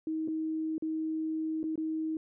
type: tone with dropouts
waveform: sine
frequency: 316.6 Hz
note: D#4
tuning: 30 cents sharp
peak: -30 dBFS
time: 0.07-2.17 s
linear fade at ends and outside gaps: 2 ms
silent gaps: 0.277-0.283 / 0.781-0.823 / 1.631-1.639 / 1.757-1.777 s
effects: none